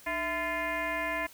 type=tone with frequency modulation; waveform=sine; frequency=1380 Hz; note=F6; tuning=21 cents flat; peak=-29 dBFS; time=0.06-1.27 s; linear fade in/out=10 ms; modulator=360 Hz; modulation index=2.7; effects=white hiss -54 dBFS RMS until 1.33 s